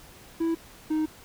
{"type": "tone pair in turn", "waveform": "triangle", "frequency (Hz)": [329.6, 311.1], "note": ["E4", "D#4"], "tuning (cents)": [0, 0], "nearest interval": "minor second", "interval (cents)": 100, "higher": "first", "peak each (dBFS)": -21, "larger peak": "neither", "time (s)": [[0.4, 0.55], [0.9, 1.06]], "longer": "second", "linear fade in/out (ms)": 10, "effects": ["pink hiss -50 dBFS RMS until 1.24 s"]}